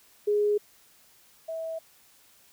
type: tone pair in turn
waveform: sine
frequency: 415.3 / 650 Hz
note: G#4 / E5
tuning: 0 / -24 cents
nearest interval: minor sixth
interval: 776 cents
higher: second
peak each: -21 / -31 dBFS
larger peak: first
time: 0.27-0.58 / 1.48-1.79 s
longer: neither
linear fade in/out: 10 ms
effects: white hiss -59 dBFS RMS until 2.52 s